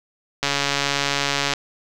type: click train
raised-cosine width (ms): 0.2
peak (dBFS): -3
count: 157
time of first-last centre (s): 0.43-1.536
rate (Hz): 141
effects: none